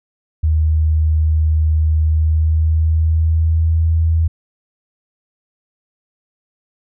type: tone with pitch glide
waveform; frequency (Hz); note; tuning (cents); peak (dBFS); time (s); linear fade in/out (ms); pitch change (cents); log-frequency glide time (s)
sine; 78.2 to 81.33; D#2 to E2; +9 to -23; -11; 0.43-4.28; 10; +68; 2.01-3.87
effects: none